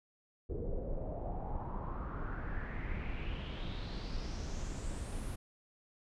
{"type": "noise with low-pass filter sweep", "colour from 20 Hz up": "brown", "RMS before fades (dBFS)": -39, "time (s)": [0.49, 5.36], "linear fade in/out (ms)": 10, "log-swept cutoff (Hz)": [420, 11000], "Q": 4.4, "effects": []}